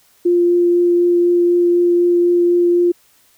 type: tone with vibrato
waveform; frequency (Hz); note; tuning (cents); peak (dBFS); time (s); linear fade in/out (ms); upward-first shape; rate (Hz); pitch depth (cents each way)
sine; 349.2; F4; 0; -10; 0.25-2.92; 10; triangle; 4; 9
effects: white hiss -54 dBFS RMS until 3.37 s